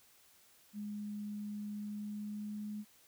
sine tone with pitch glide, 207.7 to 210 Hz, G#3 to G#3, 0 to +19 cents, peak -39 dBFS, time 0.73-2.85 s, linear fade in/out 50 ms, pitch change +19 cents, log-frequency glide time 1.76-2.74 s, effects white hiss -65 dBFS RMS until 3.07 s

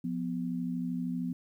sine tone pair together, 176.1 / 249 Hz, F3 / B3, +15 / +14 cents, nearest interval tritone, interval 599 cents, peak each -34 / -33 dBFS, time 0.04-1.33 s, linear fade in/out 5 ms, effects 11-bit

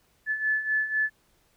sine beating tone pair, 1731 / 1735 Hz, A6 / A6, -29 / -25 cents, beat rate 4 Hz, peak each -30 / -25 dBFS, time 0.26-1.1 s, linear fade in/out 50 ms, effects pink hiss -66 dBFS RMS until 1.56 s

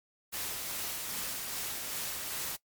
white noise with tremolo, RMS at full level -36 dBFS, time 0.32-2.57 s, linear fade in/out 20 ms, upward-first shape sine, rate 2.5 Hz, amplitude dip 25%, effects noise-tail reverb RT60 0.1 s tail -21 dB re dry + MP3 96 kbps

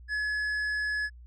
sine tone with tanh clipping, 1700 Hz, G#6, 40 cents sharp, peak -29 dBFS, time 0.08-1.1 s, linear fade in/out 50 ms, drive 8 dB, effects added 60 Hz sine -46 dBFS peak until 1.26 s + low-pass 8000 Hz 12 dB/octave

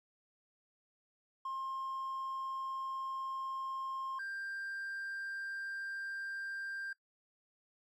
triangle tone pair in turn, 1064 / 1586.8 Hz, C6 / G6, +29 / +21 cents, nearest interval perfect fifth, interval 692 cents, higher second, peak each -35 / -37 dBFS, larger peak first, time 1.45-4.19 / 4.19-6.93 s, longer neither, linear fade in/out 5 ms, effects noise-tail reverb RT60 0.1 s tail -19 dB re dry + tanh soft clip ceiling -31 dBFS

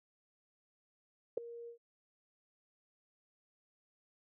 sine tone with ADSR envelope, 469.5 Hz, A#4, 12 cents sharp, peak -26 dBFS, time 1.37-1.78 s, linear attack 7 ms, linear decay 4 ms, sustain -19 dB, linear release 100 ms, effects none

